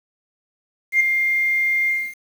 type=tone with ADSR envelope; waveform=sine; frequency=2111 Hz; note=C7; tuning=15 cents sharp; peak=-9 dBFS; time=0.92-2.15 s; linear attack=82 ms; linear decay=8 ms; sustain=-7 dB; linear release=260 ms; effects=tanh soft clip ceiling -8 dBFS + 7-bit